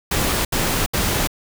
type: noise bursts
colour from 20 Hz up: pink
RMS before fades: -20 dBFS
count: 3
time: 0.11-1.274 s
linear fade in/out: 5 ms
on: 340 ms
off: 72 ms
effects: none